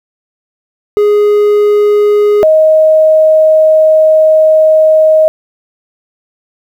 triangle / sine tone pair in turn, 415.3 / 627.5 Hz, G#4 / D#5, 0 / +15 cents, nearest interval perfect fifth, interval 715 cents, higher second, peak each -3 dBFS, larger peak neither, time 0.97-2.43 / 2.43-5.28 s, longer second, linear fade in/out 0 ms, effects 7-bit

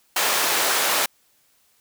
pink high-pass noise, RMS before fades -21 dBFS, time 0.16-1.06 s, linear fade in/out 5 ms, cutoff 630 Hz, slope 12 dB/octave, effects white hiss -62 dBFS RMS until 1.8 s

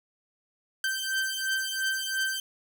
sawtooth beating tone pair, 1555 / 1557.9 Hz, G6 / G6, -14 / -11 cents, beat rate 2.9 Hz, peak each -27 dBFS, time 0.84-2.4 s, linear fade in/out 2 ms, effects none

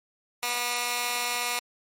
15% pulse tone with high-pass filter, 242.7 Hz, B3, 30 cents flat, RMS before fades -29 dBFS, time 0.43-1.59 s, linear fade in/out 0 ms, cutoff 1400 Hz, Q 0.61, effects MP3 64 kbps

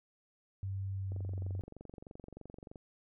sine tone with pitch glide, 97 to 94.4 Hz, G2 to F#2, -18 to +35 cents, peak -35 dBFS, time 0.63-1.61 s, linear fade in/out 0 ms, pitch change -47 cents, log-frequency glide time 0.93-1.4 s
click train, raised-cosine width 2 ms, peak -35 dBFS, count 39, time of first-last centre 1.12-2.758 s, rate 23.2 Hz
effects none

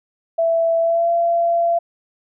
sine tone with pitch glide, 663 to 681.2 Hz, E5 to F5, +10 to -43 cents, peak -14 dBFS, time 0.38-1.79 s, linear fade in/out 10 ms, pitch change +47 cents, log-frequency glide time 0.8-1.1 s, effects none

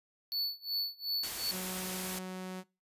square tone with tremolo, 4451 Hz, C#8, 6 cents sharp, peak -30 dBFS, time 0.32-1.51 s, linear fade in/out 0 ms, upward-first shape sine, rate 2.7 Hz, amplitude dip 95%
white noise, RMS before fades -39 dBFS, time 1.23-2.19 s, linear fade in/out 5 ms
sawtooth tone, 185.4 Hz, F#3, 4 cents sharp, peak -35 dBFS, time 1.5-2.64 s, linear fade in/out 50 ms
effects noise-tail reverb RT60 0.3 s tail -24 dB re dry + resampled to 32000 Hz

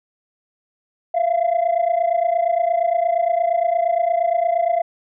sine tone pair together, 669.4 / 698 Hz, E5 / F5, +26 / -1 cents, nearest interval minor second, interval 73 cents, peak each -17 dBFS, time 1.14-4.82 s, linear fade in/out 10 ms, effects tanh soft clip ceiling -12 dBFS

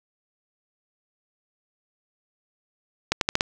accelerating click train, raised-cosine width 0.2 ms, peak -3 dBFS, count 5, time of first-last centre 3.12-3.409 s, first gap 92 ms, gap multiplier 0.84, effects none

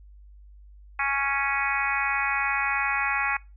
harmonic tone, 277.2 Hz, C#4, in tune, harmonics 3 / 4 / 5 / 6 / 7 / 8 / 9, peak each -31 / -31 / -31 / -31 / -31 / -31 / -31 dBFS, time 0.99-3.37 s, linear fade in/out 5 ms, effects noise-tail reverb RT60 0.3 s tail -24 dB re dry + added 50 Hz sine -46 dBFS peak until 3.56 s

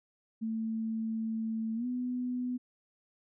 sine tone with pitch glide, 222.9 to 248.8 Hz, A3 to B3, +23 to +13 cents, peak -31 dBFS, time 0.41-2.58 s, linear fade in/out 20 ms, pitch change +190 cents, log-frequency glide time 1.75-1.86 s, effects none

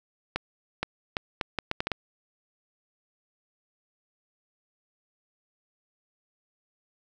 accelerating click train, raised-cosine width 0.3 ms, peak -11 dBFS, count 9, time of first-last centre 0.36-1.917 s, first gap 470 ms, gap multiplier 0.72, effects none

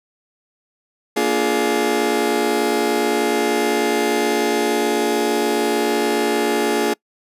30% pulse chord, Bb dominant seventh, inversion none, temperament just, 233.1 / 291.4 / 349.6 / 419.5 Hz, Bb3 / D4 / F4 / Ab4, 0 / -13 / +2 / +17 cents, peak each -22 / -21 / -20 / -17 dBFS, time 1.16-6.94 s, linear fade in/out 10 ms, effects noise-tail reverb RT60 0.1 s tail -25 dB re dry + resampled to 32000 Hz

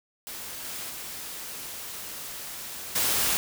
white noise with level steps, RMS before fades -38 / -36 / -38 / -25 dBFS, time 0.27-3.37 s, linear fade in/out 0 ms, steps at 0.64 / 0.89 / 2.95 s, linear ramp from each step 10 ms, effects none

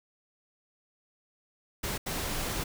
pink noise bursts at uneven times, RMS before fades -33 dBFS, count 2, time 1.83-1.98 / 2.06-2.64 s, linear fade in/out 10 ms, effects none

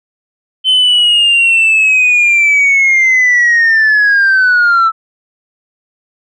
sine linear sweep, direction down, 3071 to 1312 Hz, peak -4 dBFS, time 0.64-4.92 s, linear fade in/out 50 ms, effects tanh soft clip ceiling -4 dBFS

